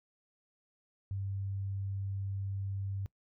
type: tone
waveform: sine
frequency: 98 Hz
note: G2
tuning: in tune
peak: -34 dBFS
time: 1.11-3.06 s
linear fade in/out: 0 ms
effects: noise-tail reverb RT60 0.1 s tail -21 dB re dry